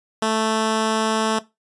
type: tone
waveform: 10% pulse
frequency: 220 Hz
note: A3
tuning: in tune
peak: -10 dBFS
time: 0.22-1.39 s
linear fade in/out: 5 ms
effects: noise-tail reverb RT60 0.2 s tail -17 dB re dry + resampled to 24000 Hz